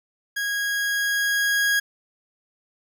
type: tone with level ramp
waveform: 40% pulse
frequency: 1645 Hz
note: G#6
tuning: 17 cents flat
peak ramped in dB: -23 to -17 dBFS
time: 0.36-1.8 s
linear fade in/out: 10 ms
effects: none